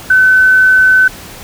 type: tone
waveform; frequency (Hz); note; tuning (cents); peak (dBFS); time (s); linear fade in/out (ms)
sine; 1517; F#6; +43; -4; 0.1-1.08; 5
effects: pink hiss -31 dBFS RMS until 1.43 s